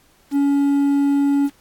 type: tone with quantisation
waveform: triangle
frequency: 281.7 Hz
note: C#4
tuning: 28 cents sharp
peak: -12 dBFS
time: 0.31-1.5 s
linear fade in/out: 50 ms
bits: 7
effects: pink hiss -56 dBFS RMS until 1.6 s + AAC 64 kbps